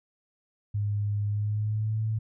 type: tone with pitch glide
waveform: sine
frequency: 103.1 to 109.86 Hz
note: G#2 to A2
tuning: -12 to -2 cents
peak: -25 dBFS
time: 0.74-2.19 s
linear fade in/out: 10 ms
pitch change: +110 cents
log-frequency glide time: 1.27-2.02 s
effects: none